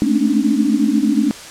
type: tone cluster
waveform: sine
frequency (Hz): 214.9 / 223.4 / 266 / 286.6 / 300.3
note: A3 / A3 / C4 / D4 / D4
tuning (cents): -41 / +27 / +29 / -42 / +39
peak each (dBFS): -19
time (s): 0.02-1.31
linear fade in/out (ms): 0
effects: white hiss -34 dBFS RMS until 1.5 s + low-pass 8000 Hz 12 dB/octave